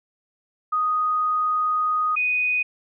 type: tone pair in turn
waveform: sine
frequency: 1244.5 / 2489 Hz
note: D#6 / D#7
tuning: 0 / 0 cents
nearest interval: octave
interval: 1200 cents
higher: second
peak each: -19 dBFS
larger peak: neither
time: 0.72-2.16 / 2.16-2.63 s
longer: first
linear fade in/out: 10 ms
effects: none